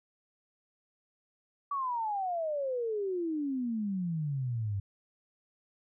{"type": "exponential sweep", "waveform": "sine", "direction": "down", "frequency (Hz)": [1154, 96.3], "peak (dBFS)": -30, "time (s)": [1.71, 4.8], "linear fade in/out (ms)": 5, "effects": []}